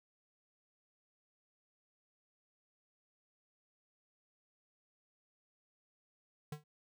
square tone with exponential decay, 150 Hz, D3, 37 cents sharp, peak -38 dBFS, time 6.52-6.64 s, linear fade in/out 5 ms, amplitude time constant 26 ms, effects none

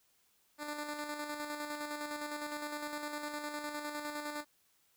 10% pulse tone with tremolo, 296.6 Hz, D4, 17 cents sharp, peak -29 dBFS, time 0.58-4.45 s, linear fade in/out 50 ms, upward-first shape square, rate 9.8 Hz, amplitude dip 40%, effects white hiss -72 dBFS RMS until 4.96 s

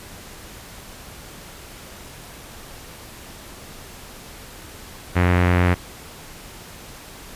sawtooth tone with low-pass filter, 89.1 Hz, F2, 35 cents sharp, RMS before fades -17 dBFS, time 5.15-5.75 s, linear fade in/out 20 ms, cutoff 2100 Hz, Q 2.2, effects pink hiss -40 dBFS RMS until 7.35 s + resampled to 32000 Hz

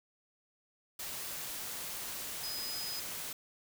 sine tone in noise, 5010 Hz, D#8, 11 cents sharp, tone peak -39 dBFS, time 2.43-3 s, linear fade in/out 5 ms, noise white, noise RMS -41 dBFS, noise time 0.99-3.33 s, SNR -1 dB, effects none

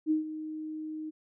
sine tone with ADSR envelope, 311.1 Hz, D#4, in tune, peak -22 dBFS, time 0.06-1.11 s, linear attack 47 ms, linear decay 130 ms, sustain -13 dB, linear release 22 ms, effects none

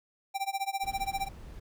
square tone with tremolo, 784 Hz, G5, in tune, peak -28 dBFS, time 0.34-1.29 s, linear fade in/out 20 ms, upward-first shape sine, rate 15 Hz, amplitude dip 95%
brown noise, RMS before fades -44 dBFS, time 0.83-1.6 s, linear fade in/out 10 ms
effects none

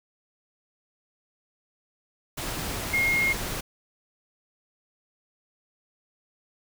sine tone in noise, 2143 Hz, C7, 41 cents sharp, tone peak -21 dBFS, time 2.93-3.33 s, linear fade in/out 10 ms, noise pink, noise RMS -32 dBFS, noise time 2.37-3.61 s, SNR +8 dB, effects none

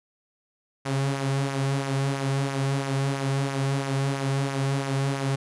sawtooth tone with flanger, 137 Hz, C#3, 20 cents flat, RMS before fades -26 dBFS, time 0.85-5.36 s, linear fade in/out 10 ms, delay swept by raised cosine 0.23 to 4.23 ms, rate 3 Hz, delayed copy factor -0.5, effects resampled to 24000 Hz

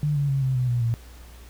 sine tone with pitch steps, 148.5 / 142.53 / 136.81 / 131.31 / 126.03 / 120.97 / 116.11 Hz, D3 / C#3 / C#3 / C3 / B2 / B2 / A#2, +20 / +49 / -22 / +7 / +36 / -35 / -6 cents, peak -20 dBFS, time 0.03-0.94 s, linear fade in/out 0 ms, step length 130 ms, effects added 60 Hz sine -43 dBFS peak until 1.49 s + pink hiss -51 dBFS RMS until 1.49 s

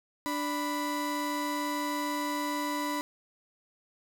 35% pulse tone pair together, 293.7 / 987.8 Hz, D4 / B5, 0 / 0 cents, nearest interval octave + major sixth, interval 2100 cents, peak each -31 / -31 dBFS, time 0.26-3.01 s, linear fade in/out 0 ms, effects none

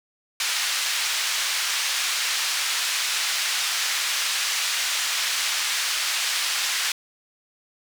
white band-pass noise, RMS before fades -25 dBFS, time 0.4-6.92 s, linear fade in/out 2 ms, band 1400 to 5600 Hz, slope 12 dB/octave, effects none

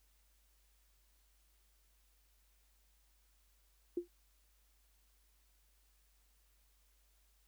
sine tone with exponential decay, 349.2 Hz, F4, in tune, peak -30 dBFS, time 3.97-4.08 s, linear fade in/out 5 ms, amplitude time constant 22 ms, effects added 50 Hz sine -70 dBFS peak until 7.47 s + white hiss -75 dBFS RMS until 7.47 s

